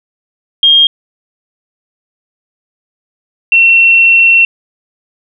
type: tone pair in turn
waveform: sine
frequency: 3227 / 2714 Hz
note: G7 / E7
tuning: +50 / +50 cents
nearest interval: minor third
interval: 300 cents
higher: first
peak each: -3 dBFS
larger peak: neither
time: 0.63-0.87 / 3.52-4.45 s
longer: second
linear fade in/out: 2 ms
effects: none